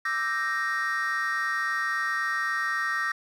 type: chord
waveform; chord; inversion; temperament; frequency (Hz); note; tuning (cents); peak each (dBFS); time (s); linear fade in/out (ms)
triangle; E half-diminished seventh; third; equal; 1174.7 / 1318.5 / 1568 / 1864.7; D6 / E6 / G6 / Bb6; 0 / 0 / 0 / 0; -31 / -30 / -30 / -25; 0.05-3.12; 5
effects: tanh soft clip ceiling -19 dBFS